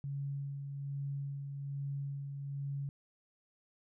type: tone with tremolo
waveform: sine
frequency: 140 Hz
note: C#3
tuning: 18 cents sharp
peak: -35 dBFS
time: 0.04-2.89 s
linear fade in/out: 0 ms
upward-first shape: sine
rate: 1.2 Hz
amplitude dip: 40%
effects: none